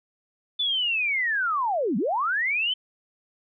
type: linear two-way sweep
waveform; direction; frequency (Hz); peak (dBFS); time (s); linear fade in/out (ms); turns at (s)
sine; down then up; 3520 to 174.61 to 3115; -22; 0.59-2.74; 10; 1.97
effects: none